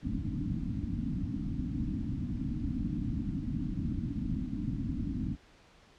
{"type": "low-pass noise", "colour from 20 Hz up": "white", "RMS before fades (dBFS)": -34, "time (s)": [0.02, 5.37], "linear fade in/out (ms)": 50, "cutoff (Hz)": 300, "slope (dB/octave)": 96, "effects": ["pink hiss -60 dBFS RMS until 5.98 s", "low-pass 5000 Hz 12 dB/octave"]}